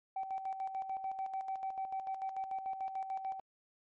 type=tone with tremolo; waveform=sine; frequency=769 Hz; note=G5; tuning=33 cents flat; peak=-33 dBFS; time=0.16-3.4 s; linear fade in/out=5 ms; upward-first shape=square; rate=6.8 Hz; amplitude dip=60%; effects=tanh soft clip ceiling -31 dBFS + MP3 32 kbps